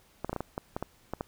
clicks, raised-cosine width 1 ms, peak -18 dBFS, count 10, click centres 0.246 / 0.295 / 0.33 / 0.363 / 0.406 / 0.579 / 0.765 / 0.826 / 1.136 / 1.209 s, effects pink hiss -62 dBFS RMS until 1.27 s

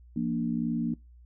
sine chord, Bb major, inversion second, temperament equal with one note detuned, 170.13 / 233.1 / 293.7 Hz, F3 / Bb3 / D4, -45 / 0 / 0 cents, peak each -33 / -28 / -33 dBFS, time 0.16-0.94 s, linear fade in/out 5 ms, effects noise-tail reverb RT60 0.2 s tail -22 dB re dry + added 60 Hz sine -50 dBFS peak until 1.25 s

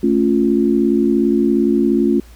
sine chord, A augmented, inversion none, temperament equal, 220 / 277.2 / 349.2 Hz, A3 / C#4 / E#4, 0 / 0 / 0 cents, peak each -16 dBFS, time 0.03-2.2 s, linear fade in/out 5 ms, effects added 58 Hz sine -39 dBFS peak until 2.35 s + pink hiss -48 dBFS RMS until 2.35 s

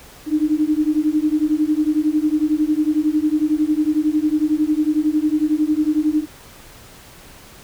sine beating tone pair, 300 / 311 Hz, D4 / D#4, +37 / -1 cents, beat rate 11 Hz, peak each -18 dBFS, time 0.26-6.26 s, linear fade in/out 50 ms, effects pink hiss -43 dBFS RMS until 7.63 s

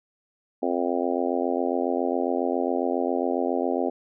harmonic tone, 87.31 Hz, F2, in tune, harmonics 3 / 4 / 5 / 6 / 7 / 8 / 9, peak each -28 / -29 / -30 / -31 / -31 / -32 / -33 dBFS, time 0.62-3.9 s, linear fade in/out 10 ms, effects none

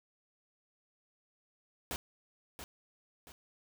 pink noise with echo, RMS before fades -38 dBFS, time 1.91-1.96 s, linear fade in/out 0 ms, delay 680 ms, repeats 2, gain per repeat -8 dB, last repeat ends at 3.32 s, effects none

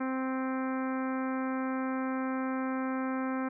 harmonic tone, 261.6 Hz, C4, in tune, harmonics 1 / 2 / 3 / 4 / 5 / 6 / 7 / 8 / 9, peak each -31 / -39 / -42 / -41 / -42 / -44 / -50 / -50 / -52 dBFS, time 0-3.49 s, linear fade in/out 10 ms, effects none

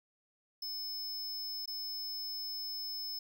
square tone with dropouts, 5220 Hz, E8, 18 cents flat, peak -38 dBFS, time 0.62-3.19 s, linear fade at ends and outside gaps 5 ms, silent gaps 1.658-1.676 s, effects none

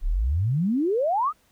sine exponential sweep, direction up, 30.55 to 1318.5 Hz, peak -20 dBFS, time 0.01-1.33 s, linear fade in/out 50 ms, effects pink hiss -63 dBFS RMS until 1.51 s

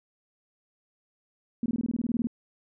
sine tone bursts, 234.4 Hz, A#3, 10 cents sharp, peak -24 dBFS, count 13, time 1.63-2.271 s, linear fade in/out 2 ms, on 29 ms, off 22 ms, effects none

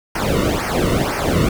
brown noise with flanger, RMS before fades -18 dBFS, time 0.15-1.49 s, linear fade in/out 5 ms, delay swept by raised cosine 0.26 to 1.26 ms, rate 2 Hz, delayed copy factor -0.95, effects none

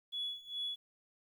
sine tone with tremolo, 3393 Hz, G#7, 36 cents sharp, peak -34 dBFS, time 0.12-0.76 s, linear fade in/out 20 ms, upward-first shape sine, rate 2.4 Hz, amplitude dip 90%, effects tanh soft clip ceiling -30 dBFS + 11-bit

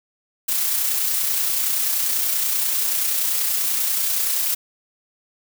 blue noise with amplitude modulation, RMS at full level -20 dBFS, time 0.48-4.55 s, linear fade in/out 10 ms, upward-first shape sine, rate 30.4 Hz, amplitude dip 30%, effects none

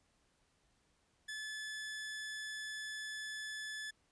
sawtooth tone, 1729 Hz, A6, 31 cents flat, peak -38 dBFS, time 1.28-3.91 s, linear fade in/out 10 ms, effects pink hiss -75 dBFS RMS until 4.11 s + resampled to 22050 Hz

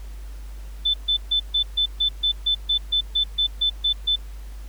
sine tone bursts, 3520 Hz, A7, in tune, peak -17 dBFS, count 15, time 0.85-4.16 s, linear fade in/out 10 ms, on 90 ms, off 140 ms, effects added 50 Hz sine -33 dBFS peak until 4.68 s + pink hiss -51 dBFS RMS until 4.68 s

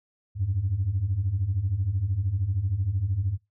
sine beating tone pair, 87.8 / 100.8 Hz, F2 / G2, +10 / +49 cents, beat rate 13 Hz, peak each -28 / -24 dBFS, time 0.35-3.38 s, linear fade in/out 50 ms, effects noise-tail reverb RT60 0.2 s tail -22 dB re dry + tanh soft clip ceiling -17 dBFS

